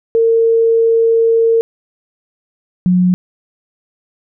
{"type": "tone pair in turn", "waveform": "sine", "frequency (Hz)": [456, 180.96], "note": ["A#4", "F#3"], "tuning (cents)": [-38, -38], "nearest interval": "octave + major third", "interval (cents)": 1600, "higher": "first", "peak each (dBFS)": -8, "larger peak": "neither", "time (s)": [[0.15, 1.61], [2.86, 3.14]], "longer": "first", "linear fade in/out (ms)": 0, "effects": []}